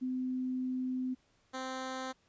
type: tone pair in turn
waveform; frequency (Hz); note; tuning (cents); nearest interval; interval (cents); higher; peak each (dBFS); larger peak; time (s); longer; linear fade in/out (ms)
sine / 10% pulse; 255.9 / 260.5; C4 / C4; -38 / -7; unison; 31; second; -32 / -29; second; 0.01-1.15 / 1.53-2.13; first; 20
effects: pink hiss -71 dBFS RMS until 2.28 s + resampled to 16000 Hz